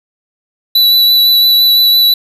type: tone with vibrato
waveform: square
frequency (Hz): 3956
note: B7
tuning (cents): +2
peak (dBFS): -6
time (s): 0.75-2.14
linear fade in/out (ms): 5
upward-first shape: triangle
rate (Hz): 5.9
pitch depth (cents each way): 16
effects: none